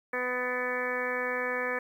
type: harmonic tone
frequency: 249.8 Hz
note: B3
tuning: 20 cents sharp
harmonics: 1 / 2 / 3 / 4 / 5 / 6 / 7 / 8 / 9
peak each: -42 / -33 / -43 / -39 / -39 / -43 / -33 / -42 / -38 dBFS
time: 0.13-1.79 s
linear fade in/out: 5 ms
effects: 10-bit